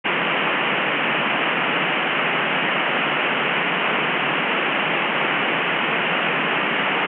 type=band-pass noise; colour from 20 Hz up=white; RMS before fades=-21 dBFS; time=0.04-7.07 s; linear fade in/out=20 ms; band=140 to 3000 Hz; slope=96 dB/octave; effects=none